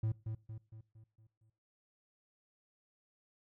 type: tone with echo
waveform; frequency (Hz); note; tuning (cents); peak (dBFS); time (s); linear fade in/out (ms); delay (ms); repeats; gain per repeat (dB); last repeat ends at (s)
triangle; 110; A2; 0; -29; 0.03-0.12; 5; 230; 6; -6; 1.5
effects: noise-tail reverb RT60 0.4 s tail -21 dB re dry